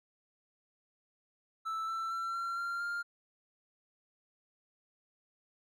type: tone with pitch steps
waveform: triangle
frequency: 1318.5 / 1334.6 / 1350.9 / 1367.4 / 1384.1 / 1400.9 Hz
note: E6 / E6 / E6 / F6 / F6 / F6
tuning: 0 / +21 / +42 / -37 / -16 / +5 cents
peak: -32 dBFS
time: 1.65-3.03 s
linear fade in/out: 20 ms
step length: 230 ms
effects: none